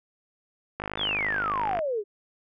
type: click train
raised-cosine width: 0.5 ms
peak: -16 dBFS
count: 52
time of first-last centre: 0.8-1.79 s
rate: 51.5 Hz
type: exponential sweep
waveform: sine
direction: down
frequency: 3642 to 390.2 Hz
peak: -25 dBFS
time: 0.97-2.04 s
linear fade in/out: 50 ms
effects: none